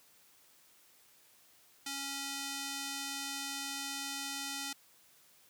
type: tone with band-pass filter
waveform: square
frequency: 277.2 Hz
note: C#4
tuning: in tune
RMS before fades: -40 dBFS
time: 1.86-4.73 s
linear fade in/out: 5 ms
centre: 6100 Hz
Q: 0.74
effects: white hiss -64 dBFS RMS until 5.49 s + high-pass 80 Hz 12 dB/octave